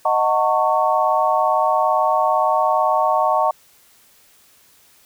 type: chord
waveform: sine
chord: D# half-diminished seventh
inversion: none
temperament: equal with one note detuned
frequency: 622.3 / 740 / 901.1 / 1108.7 Hz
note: D#5 / F#5 / A5 / C#6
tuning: 0 / 0 / +41 / 0 cents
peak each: -20 dBFS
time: 0.05-3.51 s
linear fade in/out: 5 ms
effects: white hiss -53 dBFS RMS until 5.05 s